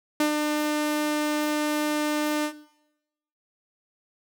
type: tone with ADSR envelope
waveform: sawtooth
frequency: 300.4 Hz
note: D4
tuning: 39 cents sharp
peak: -15 dBFS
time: 0.2-2.53 s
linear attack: 3 ms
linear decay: 99 ms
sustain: -4 dB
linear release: 89 ms
effects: noise-tail reverb RT60 0.9 s tail -18 dB re dry